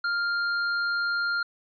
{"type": "tone", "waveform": "square", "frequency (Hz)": 1400, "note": "F6", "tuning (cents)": 4, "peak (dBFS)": -25, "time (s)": [0.04, 1.43], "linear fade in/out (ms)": 5, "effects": ["resampled to 11025 Hz"]}